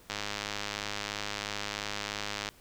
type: click train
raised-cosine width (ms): 0.2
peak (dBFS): -16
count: 247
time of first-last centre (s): 0.1-2.488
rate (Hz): 103
effects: pink hiss -58 dBFS RMS until 2.6 s